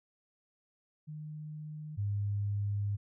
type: tone pair in turn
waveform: sine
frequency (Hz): 152.6 / 101.85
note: D#3 / G#2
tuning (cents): -33 / -33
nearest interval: perfect fifth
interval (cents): 700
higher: first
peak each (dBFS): -40 / -30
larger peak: second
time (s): 1.07-1.97 / 1.97-2.97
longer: second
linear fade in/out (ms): 20
effects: none